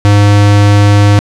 square tone, 102.4 Hz, G#2, 24 cents flat, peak -4 dBFS, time 0.05-1.19 s, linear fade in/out 0 ms, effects low-pass 7000 Hz 12 dB/octave + 7-bit

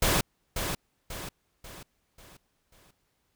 pink noise with echo, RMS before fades -24 dBFS, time 0.02-0.21 s, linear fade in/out 5 ms, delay 540 ms, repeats 5, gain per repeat -7 dB, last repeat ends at 2.91 s, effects pink hiss -74 dBFS RMS until 3.35 s

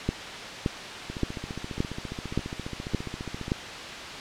two click trains, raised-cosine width 3 ms, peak -11 / -21 dBFS, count 7 / 36, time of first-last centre 0.09-3.519 / 1.1-3.481 s, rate 1.75 / 14.7 Hz, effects white hiss -36 dBFS RMS until 4.2 s + low-pass 4000 Hz 12 dB/octave

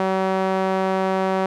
sawtooth tone with band-pass filter, 189.8 Hz, F#3, 44 cents sharp, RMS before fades -21 dBFS, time 0-1.46 s, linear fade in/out 2 ms, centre 720 Hz, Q 0.97, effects none

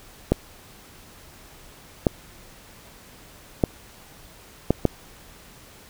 clicks, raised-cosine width 2 ms, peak -3 dBFS, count 5, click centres 0.32 / 2.068 / 3.638 / 4.706 / 4.853 s, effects pink hiss -48 dBFS RMS until 5.89 s

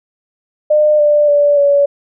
sine tone with pitch steps, 604 / 591.9 / 580.1 / 568.5 Hz, D5 / D5 / D5 / C#5, +48 / +13 / -21 / +44 cents, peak -7 dBFS, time 0.7-1.86 s, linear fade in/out 10 ms, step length 290 ms, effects none

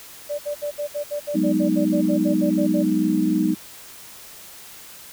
sine tone bursts, 585 Hz, D5, 7 cents flat, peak -23 dBFS, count 16, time 0.29-2.833 s, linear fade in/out 20 ms, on 98 ms, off 65 ms
sine chord, G# minor seventh, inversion third, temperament equal, 185 / 207.7 / 246.9 / 311.1 Hz, F#3 / G#3 / B3 / D#4, 0 / 0 / 0 / 0 cents, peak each -24 / -24 / -25 / -20 dBFS, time 1.34-3.55 s, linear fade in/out 20 ms
effects white hiss -42 dBFS RMS until 5.12 s

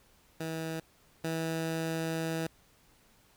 15% pulse tone pair in turn, 161.5 / 162.62 Hz, E3 / E3, -35 / -23 cents, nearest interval unison, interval 12 cents, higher second, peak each -28 / -25 dBFS, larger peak second, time 0.4-0.8 / 1.24-2.47 s, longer second, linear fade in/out 5 ms, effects pink hiss -64 dBFS RMS until 3.36 s

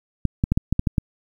clicks, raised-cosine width 5 ms, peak -6 dBFS, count 8, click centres 0.253 / 0.439 / 0.52 / 0.575 / 0.726 / 0.794 / 0.872 / 0.982 s, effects 8-bit

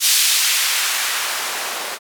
blue noise with band-pass filter sweep, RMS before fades -19 dBFS, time 0-1.99 s, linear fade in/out 50 ms, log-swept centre 4000 to 550 Hz, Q 0.8, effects none

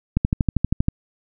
click train, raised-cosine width 5 ms, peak -5 dBFS, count 10, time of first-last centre 0.17-0.884 s, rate 12.6 Hz, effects none

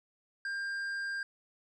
triangle tone with tanh clipping, 1597 Hz, G6, 32 cents sharp, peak -35 dBFS, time 0.45-1.23 s, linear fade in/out 2 ms, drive 11 dB, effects none

